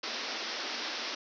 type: band-pass noise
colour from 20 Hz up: white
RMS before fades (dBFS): -37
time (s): 0.03-1.15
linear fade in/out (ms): 5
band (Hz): 220 to 5700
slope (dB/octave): 96
effects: none